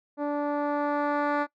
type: tone with low-pass filter sweep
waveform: 10% pulse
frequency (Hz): 291.3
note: D4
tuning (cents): -14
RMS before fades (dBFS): -27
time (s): 0.17-1.47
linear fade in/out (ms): 50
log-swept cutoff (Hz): 610 to 1600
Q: 0.81
effects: noise-tail reverb RT60 0.1 s tail -20 dB re dry